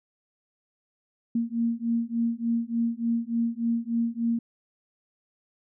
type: beating tone pair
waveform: sine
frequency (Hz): 230.6 / 234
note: A#3 / A#3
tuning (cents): -19 / +7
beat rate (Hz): 3.4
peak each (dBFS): -27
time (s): 1.35-4.39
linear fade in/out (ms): 5
effects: none